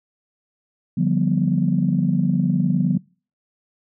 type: chord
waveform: sine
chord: G dominant seventh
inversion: second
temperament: just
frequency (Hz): 147 / 176.4 / 196 / 245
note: D3 / F3 / G3 / B3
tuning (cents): +2 / +18 / 0 / -14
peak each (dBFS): -22 / -19 / -23 / -23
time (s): 0.97-2.98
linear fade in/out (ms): 10
effects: noise-tail reverb RT60 0.4 s tail -26 dB re dry + tanh soft clip ceiling -6 dBFS